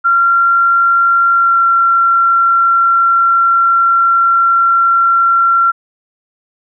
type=tone with pitch glide; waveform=sine; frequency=1376 to 1365.7 Hz; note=F6 to F6; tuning=-26 to -39 cents; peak=-7 dBFS; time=0.04-5.72 s; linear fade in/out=20 ms; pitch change=-13 cents; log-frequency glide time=1.34-1.6 s; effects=none